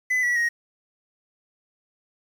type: tone with pitch steps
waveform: triangle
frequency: 2009 / 1942.8 / 1878.8 Hz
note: B6 / B6 / A#6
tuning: +29 / -29 / +13 cents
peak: -18 dBFS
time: 0.1-0.49 s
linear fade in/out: 10 ms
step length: 130 ms
effects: 8-bit